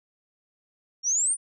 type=exponential sweep; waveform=sine; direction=up; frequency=5500 to 9530 Hz; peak=-21 dBFS; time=1.03-1.37 s; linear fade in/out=50 ms; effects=none